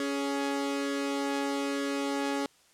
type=tone pair together; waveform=sawtooth; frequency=279.3 / 418.4 Hz; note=C#4 / G#4; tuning=+13 / +13 cents; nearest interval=perfect fifth; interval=700 cents; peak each=-26 / -31 dBFS; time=0-2.46 s; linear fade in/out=2 ms; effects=white hiss -62 dBFS RMS until 2.73 s + low-pass 9000 Hz 12 dB/octave